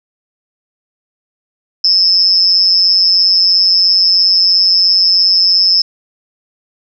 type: tone with amplitude modulation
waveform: sine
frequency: 5210 Hz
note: E8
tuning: 21 cents flat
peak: -3 dBFS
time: 1.84-5.82 s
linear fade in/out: 5 ms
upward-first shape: sine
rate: 183 Hz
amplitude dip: 85%
effects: none